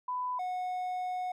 sine / triangle tone pair in turn, 998 / 731.5 Hz, B5 / F#5, +18 / -20 cents, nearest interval perfect fourth, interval 538 cents, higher first, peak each -31 / -30 dBFS, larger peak second, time 0.08-0.39 / 0.39-1.32 s, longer second, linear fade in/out 5 ms, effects none

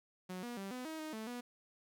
sawtooth tone with pitch steps, 183.5 / 240.7 / 195.4 / 251.7 / 317.2 / 311.1 / 219.4 / 243.8 Hz, F#3 / B3 / G3 / B3 / D#4 / D#4 / A3 / B3, -14 / -44 / -5 / +33 / +33 / 0 / -5 / -22 cents, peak -38 dBFS, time 0.29-1.41 s, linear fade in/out 10 ms, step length 140 ms, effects 12-bit

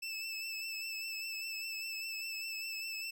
25% pulse tone with vibrato, 2637 Hz, E7, in tune, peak -35 dBFS, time 0.02-3.11 s, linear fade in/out 10 ms, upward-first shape triangle, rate 5 Hz, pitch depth 36 cents each way, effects none

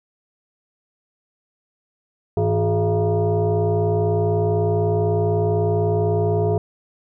sine tone with frequency modulation, 160 Hz, D#3, 49 cents sharp, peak -16 dBFS, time 2.37-6.58 s, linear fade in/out 2 ms, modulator 262 Hz, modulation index 1.8, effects none

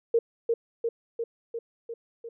sine tone with echo, 462.8 Hz, A#4, 13 cents flat, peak -18 dBFS, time 0.14-0.19 s, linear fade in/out 5 ms, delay 350 ms, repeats 6, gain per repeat -3 dB, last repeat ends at 2.29 s, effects none

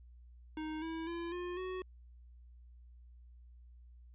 square tone with pitch steps, 311.1 / 325.1 / 339.6 / 354.9 / 370.8 Hz, D#4 / E4 / F4 / F4 / F#4, 0 / -24 / -48 / +28 / +4 cents, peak -39 dBFS, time 0.57-1.82 s, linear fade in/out 2 ms, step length 250 ms, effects added 60 Hz sine -54 dBFS peak until 4.14 s + resampled to 8000 Hz

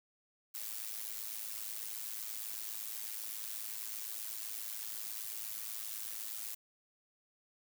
blue noise with amplitude modulation, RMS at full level -39 dBFS, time 0.54-6.55 s, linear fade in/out 10 ms, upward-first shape sine, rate 108 Hz, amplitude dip 75%, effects none

